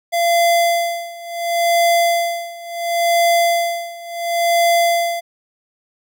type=tone with tremolo; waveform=square; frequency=684 Hz; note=F5; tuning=36 cents flat; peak=-12 dBFS; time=0.12-5.21 s; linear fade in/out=20 ms; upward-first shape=sine; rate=0.71 Hz; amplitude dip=90%; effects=none